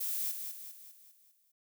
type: noise with echo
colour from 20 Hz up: violet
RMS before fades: -35 dBFS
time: 0-0.32 s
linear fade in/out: 10 ms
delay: 200 ms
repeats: 6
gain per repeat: -6 dB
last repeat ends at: 1.52 s
effects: none